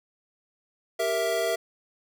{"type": "chord", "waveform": "square", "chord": "E diminished", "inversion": "first", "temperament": "equal", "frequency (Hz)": [392, 466.2, 659.3], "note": ["G4", "Bb4", "E5"], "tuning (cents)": [0, 0, 0], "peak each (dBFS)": [-33, -30, -27], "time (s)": [0.99, 1.56], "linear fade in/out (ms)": 10, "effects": []}